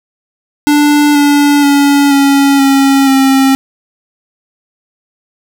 square tone with pitch steps, 293.8 / 288.6 / 283.5 / 278.4 / 273.5 / 268.6 Hz, D4 / D4 / C#4 / C#4 / C#4 / C4, +1 / -30 / +39 / +8 / -23 / +46 cents, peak -6 dBFS, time 0.67-3.55 s, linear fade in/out 0 ms, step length 480 ms, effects none

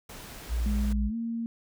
pink noise, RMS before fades -44 dBFS, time 0.09-0.93 s, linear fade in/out 5 ms
sine tone, 58 Hz, A#1, 8 cents flat, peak -25 dBFS, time 0.48-1.11 s, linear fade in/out 50 ms
sine tone with pitch glide, 207.7 to 230.5 Hz, G#3 to A#3, 0 to -19 cents, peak -29 dBFS, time 0.66-1.46 s, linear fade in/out 0 ms, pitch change +181 cents, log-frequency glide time 1.08-1.15 s
effects none

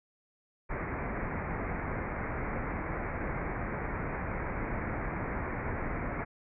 pink low-pass noise, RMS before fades -35 dBFS, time 0.69-6.25 s, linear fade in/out 20 ms, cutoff 2300 Hz, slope 96 dB/octave, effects none

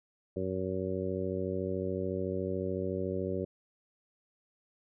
harmonic tone, 93.8 Hz, F#2, 24 cents sharp, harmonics 1 / 2 / 3 / 4 / 5 / 6, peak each -39 / -38 / -40 / -36 / -38 / -39 dBFS, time 0.36-3.45 s, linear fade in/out 5 ms, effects none

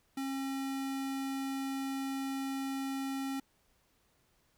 square tone, 270 Hz, C#4, 45 cents flat, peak -35 dBFS, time 0.17-3.4 s, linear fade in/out 5 ms, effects pink hiss -72 dBFS RMS until 4.57 s

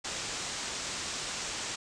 white low-pass noise, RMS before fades -37 dBFS, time 0.04-1.76 s, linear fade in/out 10 ms, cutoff 8100 Hz, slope 48 dB/octave, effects resampled to 22050 Hz

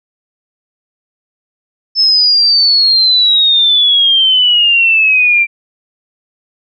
sine exponential sweep, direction down, 5274 to 2349 Hz, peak -6 dBFS, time 1.95-5.47 s, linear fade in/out 50 ms, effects none

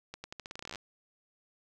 accelerating click train, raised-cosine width 0.2 ms, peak -24 dBFS, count 17, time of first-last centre 0.14-0.757 s, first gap 100 ms, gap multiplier 0.85, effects none

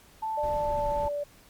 sine tone, 880 Hz, A5, in tune, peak -28 dBFS, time 0.22-1.09 s, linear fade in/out 10 ms
sine tone with pitch glide, 594 to 581.1 Hz, D5 to D5, +20 to -18 cents, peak -28 dBFS, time 0.37-1.24 s, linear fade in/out 10 ms, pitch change -38 cents, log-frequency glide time 0.51-0.87 s
brown noise, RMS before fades -37 dBFS, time 0.43-1.08 s, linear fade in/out 2 ms
effects pink hiss -56 dBFS RMS until 1.49 s + MP3 96 kbps

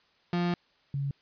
35% pulse / sine tone pair in turn, 174.9 / 139.54 Hz, F3 / C#3, +3 / +12 cents, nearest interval major third, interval 391 cents, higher first, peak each -24 / -28 dBFS, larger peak first, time 0.33-0.54 / 0.94-1.11 s, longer first, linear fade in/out 2 ms, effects white hiss -66 dBFS RMS until 1.21 s + resampled to 11025 Hz

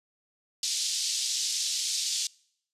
pink band-pass noise, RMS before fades -30 dBFS, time 0.63-2.27 s, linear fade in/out 2 ms, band 3900 to 7600 Hz, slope 24 dB/octave, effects noise-tail reverb RT60 0.7 s tail -25 dB re dry + resampled to 32000 Hz

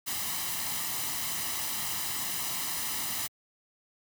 white noise with comb filter, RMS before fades -33 dBFS, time 0.06-3.28 s, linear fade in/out 20 ms, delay 1 ms, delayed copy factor +0.6, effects high-pass 80 Hz 12 dB/octave

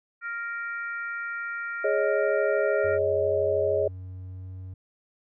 harmonic tone, 466.2 Hz, A#4, in tune, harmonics 3 / 4 / 5, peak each -31 / -37 / -43 dBFS, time 0.21-2.99 s, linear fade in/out 50 ms
sine chord, Ab suspended fourth, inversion none, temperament equal with one note detuned, 415.3 / 554.4 / 627.3 Hz, Ab4 / Db5 / Eb5, 0 / 0 / +14 cents, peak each -26 / -26 / -26 dBFS, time 1.84-3.88 s, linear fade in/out 5 ms
triangle tone with pitch glide, 92.5 to 93.09 Hz, F#2 to F#2, 0 to +11 cents, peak -34 dBFS, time 2.84-4.74 s, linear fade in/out 5 ms, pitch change +11 cents, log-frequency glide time 4.24-4.5 s
effects none

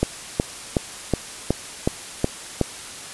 click train, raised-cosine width 2 ms, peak -4 dBFS, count 8, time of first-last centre 0.03-2.613 s, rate 2.71 Hz, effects white hiss -36 dBFS RMS until 3.13 s + resampled to 24000 Hz

